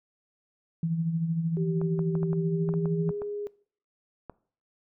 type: tone with tremolo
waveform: sine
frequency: 164.81 Hz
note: E3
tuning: in tune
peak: -23 dBFS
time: 0.83-3.11 s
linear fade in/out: 2 ms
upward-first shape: sine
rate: 13 Hz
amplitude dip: 55%
type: tone with pitch glide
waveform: sine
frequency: 388.9 to 412 Hz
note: G4 to G#4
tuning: -14 to -14 cents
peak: -31 dBFS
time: 1.57-3.47 s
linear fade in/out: 0 ms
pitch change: +100 cents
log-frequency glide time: 2.26-3.18 s
type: clicks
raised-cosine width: 1 ms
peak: -25 dBFS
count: 11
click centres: 1.815 / 1.992 / 2.153 / 2.231 / 2.331 / 2.69 / 2.739 / 2.857 / 3.092 / 3.219 / 4.297 s
effects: noise-tail reverb RT60 0.5 s tail -21 dB re dry